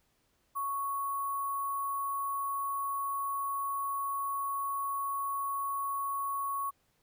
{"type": "tone with sample-and-hold", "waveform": "sine", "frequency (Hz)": 1108, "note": "C#6", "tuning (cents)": -1, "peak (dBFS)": -31, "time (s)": [0.55, 6.71], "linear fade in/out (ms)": 20, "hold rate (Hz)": 11025, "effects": ["pink hiss -73 dBFS RMS until 7.02 s"]}